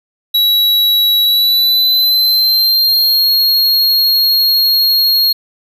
square tone with pitch glide, 3900 to 4278 Hz, B7 to C8, -23 to +38 cents, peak -9 dBFS, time 0.34-5.33 s, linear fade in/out 10 ms, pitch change +161 cents, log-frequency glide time 1.22-3.32 s, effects none

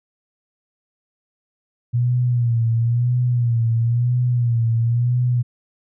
sine tone with vibrato, 119.2 Hz, A#2, 39 cents sharp, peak -15 dBFS, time 1.93-5.43 s, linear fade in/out 20 ms, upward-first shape sine, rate 0.99 Hz, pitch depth 69 cents each way, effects none

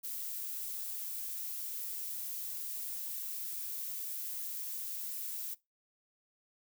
violet noise, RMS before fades -40 dBFS, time 0.03-5.55 s, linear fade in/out 20 ms, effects noise-tail reverb RT60 0.2 s tail -20 dB re dry

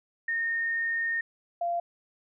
sine tone pair in turn, 1837 / 690 Hz, A#6 / F5, -26 / -21 cents, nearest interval octave + perfect fourth, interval 1695 cents, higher first, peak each -26 dBFS, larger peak neither, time 0.28-1.21 / 1.61-1.8 s, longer first, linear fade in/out 5 ms, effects none

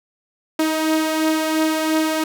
sawtooth beating tone pair, 314.7 / 317.6 Hz, D#4 / D#4, +20 / +36 cents, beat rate 2.9 Hz, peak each -14 / -21 dBFS, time 0.59-2.24 s, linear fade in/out 5 ms, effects none

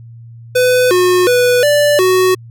square tone with pitch steps, 501 / 362.1 / 492.3 / 586 / 370.9 Hz, B4 / F#4 / B4 / D5 / F#4, +25 / -37 / -6 / -4 / +4 cents, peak -9 dBFS, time 0.55-2.35 s, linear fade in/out 10 ms, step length 360 ms, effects added 116 Hz sine -32 dBFS peak until 2.5 s

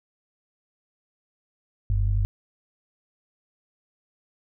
sine tone pair together, 46.31 / 98 Hz, F#1 / G2, +2 / 0 cents, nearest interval octave + minor second, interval 1298 cents, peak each -22 / -23 dBFS, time 1.9-2.25 s, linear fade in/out 0 ms, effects none

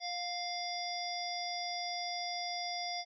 harmonic tone with a mistuned harmonic, 698.5 Hz, F5, in tune, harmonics 1 / 3 / 5 / 7 / 8, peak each -39 / -44 / -46 / -41 / -45 dBFS, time 0-3.05 s, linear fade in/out 50 ms, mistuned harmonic 1, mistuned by +18 cents, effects none

